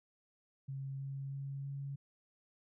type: tone with pitch steps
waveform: sine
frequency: 136 / 137.03 / 138.06 / 139.1 Hz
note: C#3 / C#3 / C#3 / C#3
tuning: -33 / -20 / -7 / +6 cents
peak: -39 dBFS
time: 0.68-1.96 s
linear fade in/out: 10 ms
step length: 320 ms
effects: none

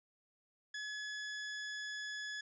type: tone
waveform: sawtooth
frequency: 1700 Hz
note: G#6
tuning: 40 cents sharp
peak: -37 dBFS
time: 0.74-2.41 s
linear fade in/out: 5 ms
effects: resampled to 16000 Hz

